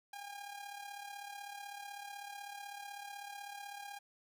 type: tone with amplitude modulation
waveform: sawtooth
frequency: 809 Hz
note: G#5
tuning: 46 cents flat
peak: -39 dBFS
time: 0.13-3.99 s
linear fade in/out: 5 ms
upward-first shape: sine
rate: 36 Hz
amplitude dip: 60%
effects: none